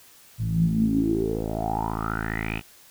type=tone with low-pass filter sweep; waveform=10% pulse; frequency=54.7 Hz; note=A1; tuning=9 cents flat; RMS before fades=-25 dBFS; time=0.38-2.62 s; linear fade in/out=50 ms; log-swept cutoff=120 to 2800 Hz; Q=9.5; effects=white hiss -52 dBFS RMS until 2.9 s